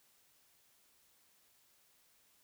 silence, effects white hiss -70 dBFS RMS until 2.43 s

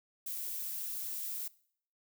violet noise, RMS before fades -39 dBFS, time 0.26-1.48 s, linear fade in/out 5 ms, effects noise-tail reverb RT60 0.6 s tail -21 dB re dry

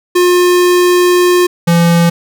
square tone pair in turn, 356.8 / 170.15 Hz, F4 / F3, +37 / -45 cents, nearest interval octave + minor second, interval 1282 cents, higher first, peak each -7 dBFS, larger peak neither, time 0.15-1.47 / 1.67-2.1 s, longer first, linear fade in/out 10 ms, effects none

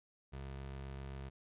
25% pulse tone, 67.6 Hz, C#2, 43 cents flat, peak -40 dBFS, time 0.32-1.3 s, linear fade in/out 20 ms, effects resampled to 8000 Hz

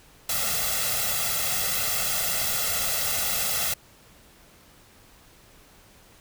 white noise with comb filter, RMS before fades -26 dBFS, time 0.29-3.74 s, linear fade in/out 5 ms, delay 1.5 ms, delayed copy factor +0.95, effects pink hiss -54 dBFS RMS until 6.2 s

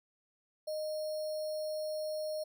sine tone with sample-and-hold, 617 Hz, D#5, 15 cents flat, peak -34 dBFS, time 0.67-2.44 s, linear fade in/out 10 ms, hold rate 4900 Hz, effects none

